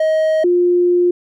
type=tone pair in turn; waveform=triangle / sine; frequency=630 / 353.6 Hz; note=D#5 / F4; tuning=+21 / +22 cents; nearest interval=minor seventh; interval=999 cents; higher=first; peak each=-10 dBFS; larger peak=neither; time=0-0.44 / 0.44-1.11 s; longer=second; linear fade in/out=5 ms; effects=none